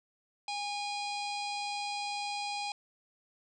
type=harmonic tone; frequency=818 Hz; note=G#5; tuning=26 cents flat; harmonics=1 / 3 / 4 / 5 / 6 / 7 / 8 / 9 / 10; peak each=-36 / -41 / -47 / -43 / -44 / -55 / -56 / -54 / -52 dBFS; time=0.48-2.72 s; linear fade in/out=2 ms; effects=none